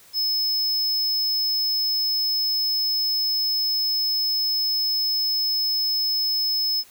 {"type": "tone", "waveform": "square", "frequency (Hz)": 5200, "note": "E8", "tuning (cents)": -24, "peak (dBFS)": -21, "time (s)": [0.13, 6.84], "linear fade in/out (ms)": 50, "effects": ["white hiss -51 dBFS RMS until 6.9 s"]}